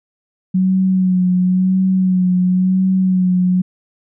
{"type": "tone with vibrato", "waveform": "sine", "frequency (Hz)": 185, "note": "F#3", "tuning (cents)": 0, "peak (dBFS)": -11, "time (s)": [0.54, 3.62], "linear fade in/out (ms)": 10, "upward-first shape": "sine", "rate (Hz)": 0.96, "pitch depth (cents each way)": 33, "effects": []}